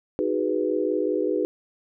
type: chord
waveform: sine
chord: G# minor seventh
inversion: second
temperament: equal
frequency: 311.1 / 370 / 415.3 / 493.9 Hz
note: D#4 / F#4 / G#4 / B4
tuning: 0 / 0 / 0 / 0 cents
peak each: -27 dBFS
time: 0.19-1.45 s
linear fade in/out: 0 ms
effects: none